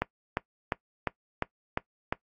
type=click train; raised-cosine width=0.5 ms; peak=-11 dBFS; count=7; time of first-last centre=0.02-2.125 s; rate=2.85 Hz; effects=noise-tail reverb RT60 0.1 s tail -20 dB re dry + AAC 64 kbps